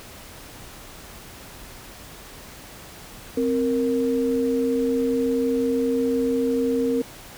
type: tone pair together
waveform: sine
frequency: 261.6 / 466.1 Hz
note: C4 / A#4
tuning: 0 / 0 cents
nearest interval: minor seventh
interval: 1000 cents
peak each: -22 dBFS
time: 3.37-7.02 s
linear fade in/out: 5 ms
effects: pink hiss -42 dBFS RMS until 7.37 s